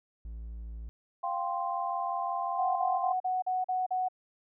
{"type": "tone", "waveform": "triangle", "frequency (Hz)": 56.4, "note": "A1", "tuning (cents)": 44, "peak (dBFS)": -36, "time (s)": [0.25, 0.89], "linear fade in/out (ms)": 0}
{"type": "chord", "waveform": "sine", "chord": "F suspended second", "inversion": "none", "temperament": "equal", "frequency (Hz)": [698.5, 784, 1046.5], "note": ["F5", "G5", "C6"], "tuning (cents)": [0, 0, 0], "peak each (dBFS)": -34, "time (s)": [1.23, 3.13], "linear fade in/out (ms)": 10}
{"type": "tone bursts", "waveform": "sine", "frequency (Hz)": 740, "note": "F#5", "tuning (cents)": 0, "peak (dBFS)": -27, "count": 7, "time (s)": [2.58, 4.086], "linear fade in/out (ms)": 10, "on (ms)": 180, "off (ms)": 41}
{"effects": []}